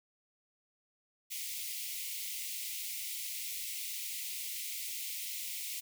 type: high-pass noise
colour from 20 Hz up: white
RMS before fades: -40 dBFS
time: 1.3-5.81 s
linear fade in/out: 20 ms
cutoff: 2000 Hz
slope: 96 dB/octave
effects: none